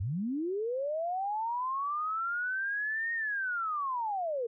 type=linear two-way sweep; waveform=sine; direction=up then down; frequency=82.41 to 1864.7 to 447.6 Hz; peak=-30 dBFS; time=0-4.47 s; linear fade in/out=10 ms; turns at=3.13 s; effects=none